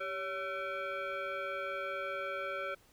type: tone with frequency modulation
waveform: sine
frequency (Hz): 392.3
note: G4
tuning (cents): +1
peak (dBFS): -35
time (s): 0-2.75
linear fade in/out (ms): 10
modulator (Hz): 955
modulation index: 1.9
effects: pink hiss -65 dBFS RMS until 2.92 s